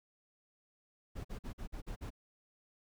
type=noise bursts; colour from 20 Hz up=brown; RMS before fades=-42 dBFS; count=7; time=1.15-2.105 s; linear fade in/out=20 ms; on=97 ms; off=46 ms; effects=none